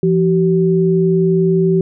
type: tone pair together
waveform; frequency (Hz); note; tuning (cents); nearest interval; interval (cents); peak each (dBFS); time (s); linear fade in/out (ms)
sine; 170 / 381.6; F3 / G4; -46 / -47; octave + major second; 1399; -13; 0.03-1.81; 2
effects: none